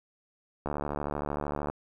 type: click train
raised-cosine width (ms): 1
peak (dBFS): -18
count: 77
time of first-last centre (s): 0.66-1.7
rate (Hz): 73.1
effects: 10-bit